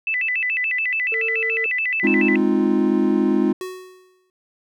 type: tone with vibrato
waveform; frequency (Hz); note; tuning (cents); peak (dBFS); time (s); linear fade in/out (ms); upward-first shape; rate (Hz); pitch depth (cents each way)
sine; 2292; D7; -43; -19; 0.07-2.36; 2; square; 7; 240
type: tone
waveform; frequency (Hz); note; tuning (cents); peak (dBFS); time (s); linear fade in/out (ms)
triangle; 449.1; A4; +35; -25; 1.12-1.66; 2
type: chord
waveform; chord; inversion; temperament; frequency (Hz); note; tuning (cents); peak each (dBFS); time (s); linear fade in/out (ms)
triangle; F minor seventh; first; equal; 207.7 / 261.6 / 311.1 / 349.2; Ab3 / C4 / Eb4 / F4; 0 / 0 / 0 / 0; -19; 2.03-3.53; 10
type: tone with exponential decay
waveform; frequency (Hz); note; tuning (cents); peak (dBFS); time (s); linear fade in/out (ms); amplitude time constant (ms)
square; 370; F#4; 0; -26; 3.61-4.3; 1; 150
effects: none